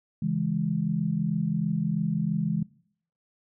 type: chord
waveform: sine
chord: C# minor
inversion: none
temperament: equal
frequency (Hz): 138.59 / 164.81 / 207.7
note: C#3 / E3 / G#3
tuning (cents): 0 / 0 / 0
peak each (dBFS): -32 / -27 / -28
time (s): 0.22-2.63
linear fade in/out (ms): 5
effects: noise-tail reverb RT60 0.6 s tail -21 dB re dry